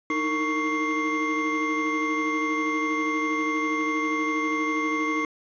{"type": "tone cluster", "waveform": "triangle", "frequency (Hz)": [308.6, 321, 457.2, 1112, 2106], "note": ["D#4", "E4", "A#4", "C#6", "C7"], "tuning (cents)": [-14, -46, -34, 5, 11], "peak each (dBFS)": [-25, -33, -31, -26, -26], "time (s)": [0.1, 5.25], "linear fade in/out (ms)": 2, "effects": ["tanh soft clip ceiling -15 dBFS", "resampled to 16000 Hz"]}